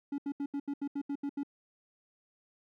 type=tone bursts; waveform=triangle; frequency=282.7 Hz; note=C#4; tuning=34 cents sharp; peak=-30 dBFS; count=10; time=0.12-1.433 s; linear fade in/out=5 ms; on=62 ms; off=77 ms; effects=none